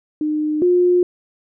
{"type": "tone pair in turn", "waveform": "sine", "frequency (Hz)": [304.3, 356.9], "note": ["D#4", "F4"], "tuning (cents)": [-38, 38], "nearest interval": "minor third", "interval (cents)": 276, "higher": "second", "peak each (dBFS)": [-17, -11], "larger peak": "second", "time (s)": [[0.21, 0.62], [0.62, 1.03]], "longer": "neither", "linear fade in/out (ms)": 2, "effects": []}